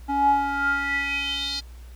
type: tone with band-pass filter sweep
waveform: square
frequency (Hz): 280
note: C#4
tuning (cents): +18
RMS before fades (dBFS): -24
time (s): 0.08-1.61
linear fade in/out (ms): 20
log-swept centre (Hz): 650 to 4500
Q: 6.6
effects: added 60 Hz sine -39 dBFS peak until 1.95 s + pink hiss -55 dBFS RMS until 1.95 s